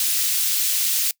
white high-pass noise, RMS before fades -21 dBFS, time 0-1.11 s, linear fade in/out 2 ms, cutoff 3000 Hz, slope 12 dB/octave, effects noise-tail reverb RT60 0.1 s tail -23 dB re dry

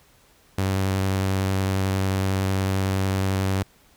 sawtooth tone with vibrato, 95.9 Hz, G2, 37 cents flat, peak -17 dBFS, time 0.58-3.63 s, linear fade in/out 5 ms, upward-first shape sine, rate 11 Hz, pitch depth 12 cents each way, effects pink hiss -57 dBFS RMS until 3.96 s

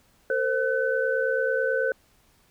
sine tone cluster, 455.9 / 525 / 1511 Hz, A#4 / C5 / F#6, -39 / +6 / +36 cents, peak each -27 / -25 / -27 dBFS, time 0.3-1.92 s, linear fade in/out 2 ms, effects pink hiss -62 dBFS RMS until 2.5 s

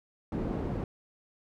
white low-pass noise, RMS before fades -33 dBFS, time 0.32-0.84 s, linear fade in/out 2 ms, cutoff 330 Hz, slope 12 dB/octave, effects none

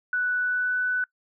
sine tone with pitch glide, 1483 to 1494.2 Hz, F#6 to F#6, +4 to +17 cents, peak -22 dBFS, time 0.13-1.04 s, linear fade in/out 2 ms, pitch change +13 cents, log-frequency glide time 0.39-0.78 s, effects noise-tail reverb RT60 0.1 s tail -24 dB re dry

